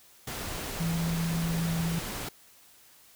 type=tone in noise; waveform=sine; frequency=166.4 Hz; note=E3; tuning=17 cents sharp; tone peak=-27 dBFS; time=0.8-1.99 s; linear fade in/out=5 ms; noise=pink; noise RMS=-36 dBFS; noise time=0.27-2.29 s; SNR=+6 dB; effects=white hiss -57 dBFS RMS until 3.15 s